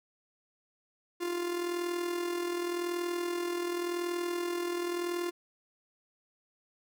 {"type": "tone with amplitude modulation", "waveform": "45% pulse", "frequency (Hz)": 349.2, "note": "F4", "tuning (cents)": 0, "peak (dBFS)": -29, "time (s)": [1.2, 5.31], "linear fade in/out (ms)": 20, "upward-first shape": "sine", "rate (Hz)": 40.9, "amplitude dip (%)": 50, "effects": []}